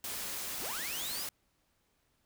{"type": "noise", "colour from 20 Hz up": "white", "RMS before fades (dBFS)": -39, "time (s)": [0.04, 1.29], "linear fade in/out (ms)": 2}
{"type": "linear sweep", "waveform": "sawtooth", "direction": "up", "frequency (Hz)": [36.12, 5360], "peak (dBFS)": -37, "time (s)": [0.59, 1.27], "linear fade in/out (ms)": 50}
{"effects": ["pink hiss -75 dBFS RMS until 2.25 s"]}